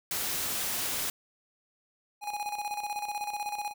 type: noise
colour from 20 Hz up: white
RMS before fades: -32 dBFS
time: 0.11-1.1 s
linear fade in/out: 2 ms
type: tone with tremolo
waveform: square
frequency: 828 Hz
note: G#5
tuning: 5 cents flat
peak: -31 dBFS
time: 2.21-3.74 s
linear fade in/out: 50 ms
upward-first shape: square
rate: 16 Hz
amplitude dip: 60%
effects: none